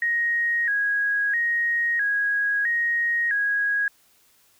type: tone with vibrato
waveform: sine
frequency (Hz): 1760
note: A6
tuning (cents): 0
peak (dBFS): -20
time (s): 0.02-3.88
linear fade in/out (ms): 2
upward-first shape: square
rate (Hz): 0.76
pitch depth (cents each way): 110
effects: white hiss -60 dBFS RMS until 4.59 s